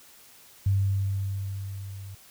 sine tone with level ramp, 98 Hz, G2, in tune, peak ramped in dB -19 to -38 dBFS, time 0.66-2.15 s, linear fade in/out 5 ms, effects white hiss -53 dBFS RMS until 2.3 s

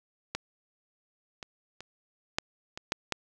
clicks, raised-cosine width 0.2 ms, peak -14 / -22 / -25 / -9 / -21 / -10 / -11 dBFS, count 7, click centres 0.35 / 1.428 / 1.806 / 2.385 / 2.775 / 2.921 / 3.123 s, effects none

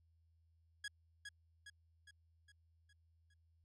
sawtooth tone with echo, 1661.2 Hz, G#6, in tune, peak -39 dBFS, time 0.84-0.88 s, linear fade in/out 5 ms, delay 410 ms, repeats 6, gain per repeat -5 dB, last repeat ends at 3.34 s, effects added 82 Hz sine -70 dBFS peak until 3.64 s + resampled to 22050 Hz

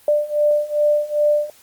sine beating tone pair, 592 / 594.5 Hz, D5 / D5, +14 / +21 cents, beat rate 2.5 Hz, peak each -19 / -17 dBFS, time 0.08-1.5 s, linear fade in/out 2 ms, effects white hiss -50 dBFS RMS until 1.62 s + Opus 32 kbps

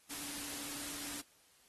sine tone in noise, 287.6 Hz, D4, 36 cents flat, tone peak -52 dBFS, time 0.09-1.22 s, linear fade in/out 20 ms, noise white, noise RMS -43 dBFS, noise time 0.09-1.22 s, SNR -12 dB, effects white hiss -67 dBFS RMS until 1.68 s + AAC 32 kbps

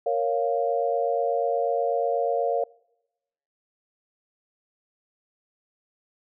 sine chord, Bb minor, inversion none, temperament equal, 466.2 / 554.4 / 698.5 Hz, Bb4 / Db5 / F5, 0 / 0 / 0 cents, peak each -26 dBFS, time 0.06-2.64 s, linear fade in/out 5 ms, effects noise-tail reverb RT60 0.9 s tail -25 dB re dry

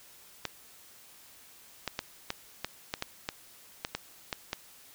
clicks, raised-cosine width 0.2 ms, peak -14 dBFS, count 12, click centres 0.453 / 1.877 / 1.991 / 2.304 / 2.646 / 2.939 / 3.024 / 3.289 / 3.849 / 3.95 / 4.328 / 4.531 s, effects white hiss -55 dBFS RMS until 4.94 s

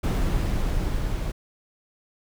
brown noise with level ramp, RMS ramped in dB -22 to -27 dBFS, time 0.03-1.32 s, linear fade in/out 10 ms, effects none

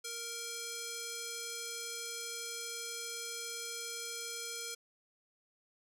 square tone with band-pass filter, 466.2 Hz, A#4, in tune, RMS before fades -42 dBFS, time 0.04-4.75 s, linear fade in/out 10 ms, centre 6900 Hz, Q 1, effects none

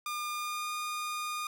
sawtooth tone with pitch glide, 1207 to 1220.3 Hz, D6 to D#6, +47 to -34 cents, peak -30 dBFS, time 0.06-1.47 s, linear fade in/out 2 ms, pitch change +19 cents, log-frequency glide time 0.31-0.72 s, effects none

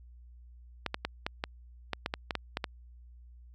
clicks, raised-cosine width 0.3 ms, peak -15 dBFS, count 12, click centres 0.863 / 0.944 / 1.05 / 1.265 / 1.439 / 1.933 / 2.061 / 2.139 / 2.308 / 2.353 / 2.571 / 2.642 s, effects added 60 Hz sine -50 dBFS peak until 3.54 s

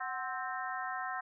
harmonic tone with a mistuned harmonic, 261.9 Hz, C4, 2 cents sharp, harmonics 3 / 4 / 5 / 6 / 7, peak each -40 / -41 / -42 / -43 / -43 dBFS, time 0-1.21 s, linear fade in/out 10 ms, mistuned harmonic 3, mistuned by -89 cents, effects none

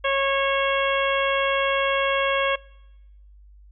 harmonic tone, 548 Hz, C#5, 20 cents flat, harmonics 1 / 2 / 3 / 4 / 5 / 6, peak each -23 / -26 / -28 / -29 / -30 / -31 dBFS, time 0.04-2.56 s, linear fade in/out 10 ms, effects noise-tail reverb RT60 1.0 s tail -24 dB re dry + added 50 Hz sine -46 dBFS peak until 3.71 s

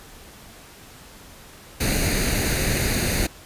pink noise with comb filter, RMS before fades -22 dBFS, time 1.8-3.27 s, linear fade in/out 10 ms, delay 0.46 ms, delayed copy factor +0.65, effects pink hiss -45 dBFS RMS until 3.45 s + resampled to 32000 Hz

